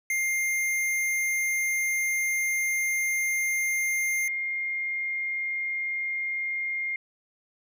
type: tone pair in turn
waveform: square / sine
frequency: 2110 / 2121 Hz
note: C7 / C7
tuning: +14 / +23 cents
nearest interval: unison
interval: 9 cents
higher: second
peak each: -25 / -27 dBFS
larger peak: first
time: 0.1-4.28 / 4.28-6.96 s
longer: first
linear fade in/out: 2 ms
effects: none